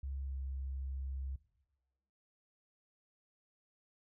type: tone with pitch glide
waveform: sine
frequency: 68 to 66.95 Hz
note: C#2 to C2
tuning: -33 to +40 cents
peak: -38 dBFS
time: 0.03-1.36 s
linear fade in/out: 5 ms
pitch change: -27 cents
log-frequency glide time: 0.24-0.35 s
effects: noise-tail reverb RT60 1.0 s tail -18 dB re dry